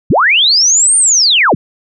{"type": "linear two-way sweep", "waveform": "sine", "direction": "up then down", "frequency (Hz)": [65.41, 9060, 65.41], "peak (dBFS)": -6, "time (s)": [0.1, 1.55], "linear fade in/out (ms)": 5, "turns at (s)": 0.97, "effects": []}